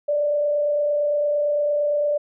sine tone with frequency modulation, 587.3 Hz, D5, in tune, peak -18 dBFS, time 0.08-2.18 s, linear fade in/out 10 ms, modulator 28.8 Hz, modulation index 0.35, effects none

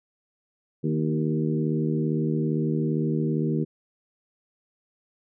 harmonic tone with a mistuned harmonic, 77.6 Hz, D#2, 4 cents flat, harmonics 2 / 3 / 4 / 5 / 6, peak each -25 / -28 / -30 / -31 / -36 dBFS, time 0.83-3.65 s, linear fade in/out 20 ms, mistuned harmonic 4, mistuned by +26 cents, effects none

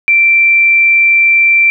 sine tone, 2349 Hz, D7, in tune, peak -5 dBFS, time 0.08-1.7 s, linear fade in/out 0 ms, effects none

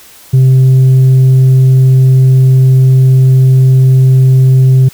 sine tone with tanh clipping, 130.81 Hz, C3, in tune, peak -3 dBFS, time 0.33-4.89 s, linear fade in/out 10 ms, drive 2 dB, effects white hiss -37 dBFS RMS until 4.93 s

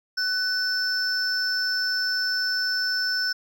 triangle tone pair together, 1500 / 5316 Hz, F#6 / E8, +23 / +14 cents, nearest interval octave + minor seventh, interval 2191 cents, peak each -24 dBFS, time 0.17-3.33 s, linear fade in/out 10 ms, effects none

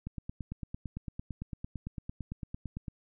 click train, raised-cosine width 5 ms, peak -25 dBFS, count 26, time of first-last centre 0.07-2.882 s, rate 8.89 Hz, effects none

